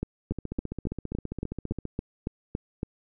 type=two click trains; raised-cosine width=3 ms; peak=-20 / -16 dBFS; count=24 / 11; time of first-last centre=0.32-1.853 / 0.03-2.831 s; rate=15 / 3.57 Hz; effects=none